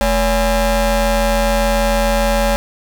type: ring-modulated tone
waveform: 30% pulse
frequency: 261.6 Hz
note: C4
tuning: in tune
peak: -7 dBFS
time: 0.01-2.56 s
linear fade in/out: 0 ms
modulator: 305 Hz
effects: none